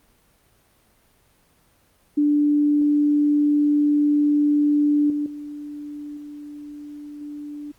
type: tone with level steps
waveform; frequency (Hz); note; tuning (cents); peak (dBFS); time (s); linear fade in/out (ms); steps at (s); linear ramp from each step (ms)
sine; 293.8; D4; +1; -15 / -21 / -31 / -34 / -31; 2.17-7.72; 10; 5.1 / 5.26 / 6.17 / 7.21; 2
effects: pink hiss -60 dBFS RMS until 7.78 s + Opus 32 kbps